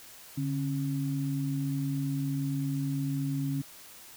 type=tone pair together; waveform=sine; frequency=143.8 / 272.6 Hz; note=D3 / C#4; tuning=-36 / -29 cents; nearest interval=major seventh; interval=1107 cents; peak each=-30 / -32 dBFS; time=0.37-3.62 s; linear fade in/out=10 ms; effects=white hiss -50 dBFS RMS until 4.16 s